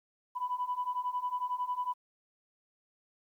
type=beating tone pair; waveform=sine; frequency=986 / 997 Hz; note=B5 / B5; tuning=-3 / +16 cents; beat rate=11 Hz; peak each=-35 / -33 dBFS; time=0.35-1.94 s; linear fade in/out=20 ms; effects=tanh soft clip ceiling -24 dBFS + 11-bit